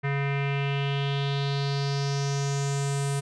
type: tone with low-pass filter sweep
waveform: square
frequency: 140 Hz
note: C#3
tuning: 18 cents sharp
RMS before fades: -27 dBFS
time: 0.03-3.21 s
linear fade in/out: 20 ms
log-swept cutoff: 2000 to 9100 Hz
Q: 3.9
effects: none